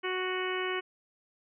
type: harmonic tone with a mistuned harmonic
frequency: 370 Hz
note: F#4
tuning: in tune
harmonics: 1 / 2 / 3 / 4 / 5 / 6 / 7 / 8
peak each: -33 / -43 / -38 / -40 / -39 / -39 / -44 / -40 dBFS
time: 0.03-0.81 s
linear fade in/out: 20 ms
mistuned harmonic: 7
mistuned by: -30 cents
effects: none